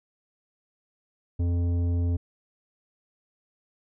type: tone with tanh clipping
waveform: sine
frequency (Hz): 86.7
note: F2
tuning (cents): -12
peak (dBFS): -24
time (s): 1.39-2.17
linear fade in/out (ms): 10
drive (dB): 11
effects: none